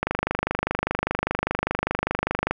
click train, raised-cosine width 0.5 ms, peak -7 dBFS, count 63, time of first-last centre 0.03-2.51 s, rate 25 Hz, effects none

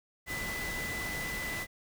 sine tone in noise, 1998 Hz, B6, 20 cents sharp, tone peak -36 dBFS, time 0.26-1.67 s, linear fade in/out 50 ms, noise pink, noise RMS -39 dBFS, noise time 0.26-1.67 s, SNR 0 dB, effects none

